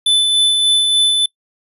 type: tone with tremolo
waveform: square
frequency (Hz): 3508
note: A7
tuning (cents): -6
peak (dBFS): -10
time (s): 0.06-1.26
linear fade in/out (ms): 5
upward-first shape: sine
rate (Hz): 3.4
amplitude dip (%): 30
effects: noise-tail reverb RT60 0.1 s tail -24 dB re dry + resampled to 32000 Hz